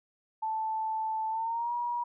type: tone with pitch glide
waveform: sine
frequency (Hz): 879 to 958.6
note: A5 to A#5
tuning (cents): -2 to +48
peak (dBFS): -29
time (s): 0.42-2.04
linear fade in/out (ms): 10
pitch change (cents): +150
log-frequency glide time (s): 1.29-1.73
effects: none